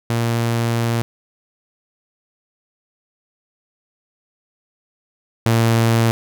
sawtooth tone pair in turn, 116.54 / 114.74 Hz, A#2 / A#2, 0 / -27 cents, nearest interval unison, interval 27 cents, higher first, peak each -13 / -9 dBFS, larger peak second, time 0.1-1.02 / 5.46-6.11 s, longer first, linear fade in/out 0 ms, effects none

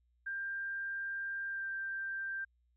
sine tone with pitch glide, 1590 to 1576.3 Hz, G6 to G6, +24 to +9 cents, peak -36 dBFS, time 0.26-2.45 s, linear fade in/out 10 ms, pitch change -15 cents, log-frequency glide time 1.49-1.65 s, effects added 60 Hz sine -70 dBFS peak until 2.76 s

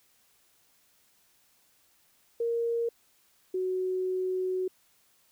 sine tone pair in turn, 466.2 / 371 Hz, A#4 / F#4, 0 / +5 cents, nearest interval major third, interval 395 cents, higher first, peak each -26 / -27 dBFS, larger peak first, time 2.4-2.89 / 3.54-4.68 s, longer second, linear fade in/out 5 ms, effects white hiss -66 dBFS RMS until 5.31 s

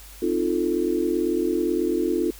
sine chord, F dominant seventh, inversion second, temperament equal, 261.6 / 311.1 / 349.2 / 440 Hz, C4 / Eb4 / F4 / A4, 0 / 0 / 0 / 0 cents, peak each -29 / -26 / -23 / -28 dBFS, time 0.22-2.31 s, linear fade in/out 5 ms, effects added 50 Hz sine -44 dBFS peak until 2.39 s + white hiss -46 dBFS RMS until 2.39 s

